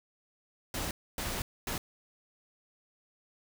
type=noise bursts at uneven times; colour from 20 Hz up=pink; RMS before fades=-35 dBFS; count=3; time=0.74-0.91 / 1.18-1.42 / 1.67-1.78 s; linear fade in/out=2 ms; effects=none